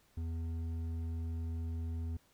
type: tone with hard clipping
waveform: sine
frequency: 82.41 Hz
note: E2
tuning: in tune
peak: -37 dBFS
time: 0.17-2.17 s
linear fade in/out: 5 ms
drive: 7 dB
effects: pink hiss -69 dBFS RMS until 2.33 s